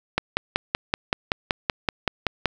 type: click train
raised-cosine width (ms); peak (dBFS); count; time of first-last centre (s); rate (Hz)
0.3; -4; 13; 0.18-2.457; 5.27
effects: 7-bit